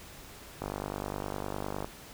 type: click train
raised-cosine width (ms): 1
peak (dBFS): -20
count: 62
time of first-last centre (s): 0.62-1.845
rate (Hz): 49.8
effects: pink hiss -49 dBFS RMS until 2.13 s